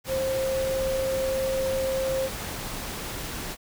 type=tone in noise; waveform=sine; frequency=530 Hz; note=C5; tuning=22 cents sharp; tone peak=-24 dBFS; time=0.07-2.3 s; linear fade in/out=50 ms; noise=pink; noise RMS=-34 dBFS; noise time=0.04-3.57 s; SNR=+7 dB; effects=none